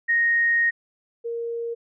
sine tone pair in turn, 1864.7 / 466.2 Hz, A#6 / A#4, 0 / 0 cents, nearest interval 2 octaves, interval 2400 cents, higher first, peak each -17 / -26 dBFS, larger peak first, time 0.08-0.71 / 1.24-1.75 s, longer first, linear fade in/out 20 ms, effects none

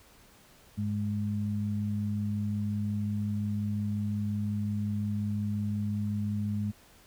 sine tone pair together, 102.5 / 208.1 Hz, G#2 / G#3, -22 / +4 cents, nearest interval octave, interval 1226 cents, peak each -31 / -31 dBFS, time 0.77-6.72 s, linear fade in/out 20 ms, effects pink hiss -58 dBFS RMS until 7.06 s

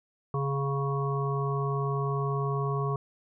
harmonic tone with a mistuned harmonic, 138.59 Hz, C#3, in tune, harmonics 1 / 3 / 5 / 7 / 8, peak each -28 / -33 / -40 / -41 / -34 dBFS, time 0.34-2.96 s, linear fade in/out 2 ms, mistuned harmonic 5, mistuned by +17 cents, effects none

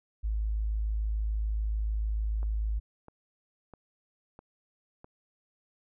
sine tone, 53.4 Hz, G#1, 49 cents sharp, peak -27 dBFS, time 0.23-2.8 s, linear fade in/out 20 ms
click train, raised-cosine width 1 ms, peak -34 dBFS, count 5, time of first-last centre 2.43-5.044 s, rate 1.53 Hz
effects none

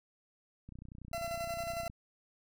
click train, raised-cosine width 5 ms, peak -36 dBFS, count 38, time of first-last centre 0.69-1.899 s, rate 30.6 Hz
40% pulse tone with tremolo, 677 Hz, E5, 46 cents sharp, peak -34 dBFS, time 1.13-1.88 s, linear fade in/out 2 ms, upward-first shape square, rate 11 Hz, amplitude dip 35%
effects none

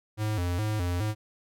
square tone with vibrato, 97.3 Hz, G2, 12 cents flat, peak -27 dBFS, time 0.17-1.15 s, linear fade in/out 50 ms, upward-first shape square, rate 2.4 Hz, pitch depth 170 cents each way, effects none

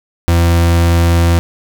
40% pulse tone, 84.9 Hz, F2, 48 cents flat, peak -7 dBFS, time 0.28-1.39 s, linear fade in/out 0 ms, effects none

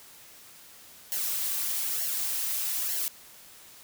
blue noise with flanger, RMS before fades -30 dBFS, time 1.12-3.08 s, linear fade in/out 0 ms, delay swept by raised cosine 0.8 to 4.9 ms, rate 1.1 Hz, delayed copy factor -0.65, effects white hiss -51 dBFS RMS until 3.83 s

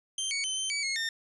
20% pulse tone with pitch steps, 3136 / 2236 / 3068 / 3100 / 2282 / 2163 / 1817 Hz, G7 / C#7 / G7 / G7 / C#7 / C#7 / A#6, 0 / +14 / -38 / -20 / +50 / -43 / -45 cents, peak -24 dBFS, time 0.18-1.09 s, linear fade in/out 2 ms, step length 130 ms, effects resampled to 24000 Hz + 10-bit

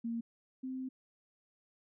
sine tone pair in turn, 231.5 / 259.8 Hz, A#3 / C4, -12 / -12 cents, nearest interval major second, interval 200 cents, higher second, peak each -34 / -37 dBFS, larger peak first, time 0.04-0.21 / 0.63-0.89 s, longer second, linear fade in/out 10 ms, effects none

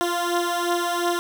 15% pulse beating tone pair, 346.8 / 349.6 Hz, F4 / F4, -12 / +2 cents, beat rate 2.8 Hz, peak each -17 / -20 dBFS, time 0.01-1.19 s, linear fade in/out 0 ms, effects none

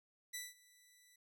10% pulse tone with ADSR envelope, 1975.5 Hz, B6, in tune, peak -32 dBFS, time 0.33-1.16 s, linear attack 16 ms, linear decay 190 ms, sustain -24 dB, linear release 5 ms, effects none

